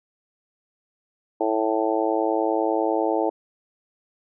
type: harmonic tone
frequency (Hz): 110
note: A2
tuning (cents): 0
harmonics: 3 / 4 / 5 / 6 / 7 / 8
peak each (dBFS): -25 / -26 / -27 / -28 / -28 / -29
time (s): 1.4-3.3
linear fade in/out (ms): 10
effects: none